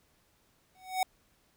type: tone with exponential growth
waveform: square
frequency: 747 Hz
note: F#5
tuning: 16 cents sharp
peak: -24 dBFS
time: 0.75-1.03 s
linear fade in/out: 2 ms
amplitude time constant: 60 ms
effects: pink hiss -69 dBFS RMS until 1.56 s